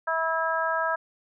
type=harmonic tone; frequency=325.3 Hz; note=E4; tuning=23 cents flat; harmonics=2 / 3 / 4 / 5; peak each=-29 / -29 / -29 / -29 dBFS; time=0.07-0.96 s; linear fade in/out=10 ms; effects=none